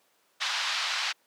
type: band-pass noise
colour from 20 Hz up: white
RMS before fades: -30 dBFS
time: 0.4-1.13 s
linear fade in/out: 20 ms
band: 850 to 4800 Hz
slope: 24 dB/octave
effects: pink hiss -67 dBFS RMS until 1.26 s + high-pass 400 Hz 12 dB/octave